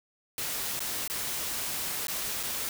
white noise with dropouts, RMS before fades -33 dBFS, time 0.38-2.69 s, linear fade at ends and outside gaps 1 ms, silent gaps 0.793-0.804 / 1.077-1.099 / 2.07-2.082 / 2.43-2.434 s, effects none

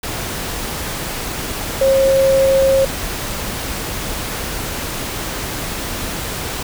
sine tone in noise, 538 Hz, C5, 48 cents sharp, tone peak -10 dBFS, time 1.81-2.85 s, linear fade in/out 5 ms, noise pink, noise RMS -24 dBFS, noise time 0.03-6.63 s, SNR +11 dB, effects none

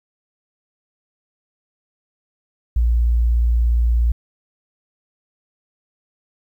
sine tone, 58.5 Hz, A#1, 7 cents sharp, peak -13 dBFS, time 2.76-4.12 s, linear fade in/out 5 ms, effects 9-bit

